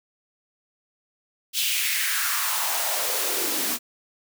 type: noise with high-pass filter sweep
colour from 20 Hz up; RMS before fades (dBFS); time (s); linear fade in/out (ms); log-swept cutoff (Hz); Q
white; -25; 1.53-3.79; 50; 3300 to 230; 3.1
effects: none